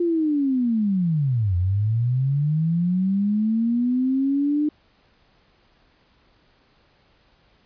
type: linear two-way sweep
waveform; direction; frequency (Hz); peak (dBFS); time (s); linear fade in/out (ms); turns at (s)
sine; down then up; 351.6 to 86.5 to 302.6; -18; 0-4.69; 5; 1.56
effects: pink hiss -60 dBFS RMS until 7.65 s + resampled to 11025 Hz

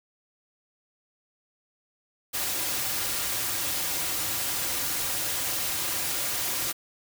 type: noise with comb filter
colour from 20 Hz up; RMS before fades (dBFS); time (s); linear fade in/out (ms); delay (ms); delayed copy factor
white; -29; 2.33-6.73; 20; 4.6; -0.5
effects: none

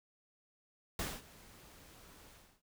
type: noise with ADSR envelope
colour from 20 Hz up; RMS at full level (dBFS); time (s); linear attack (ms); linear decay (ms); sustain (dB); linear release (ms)
pink; -37; 0.99-2.62; 3; 220; -21; 310
effects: none

